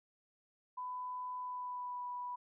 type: tone with pitch glide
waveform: sine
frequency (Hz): 1000 to 984.5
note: B5 to B5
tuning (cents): +21 to -6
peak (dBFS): -39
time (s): 0.77-2.36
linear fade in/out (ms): 10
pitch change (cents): -27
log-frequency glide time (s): 1.38-2.05
effects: none